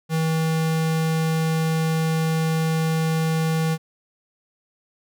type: tone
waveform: square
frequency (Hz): 160.6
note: E3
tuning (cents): -45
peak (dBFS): -20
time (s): 0.09-3.78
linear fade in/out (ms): 50
effects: none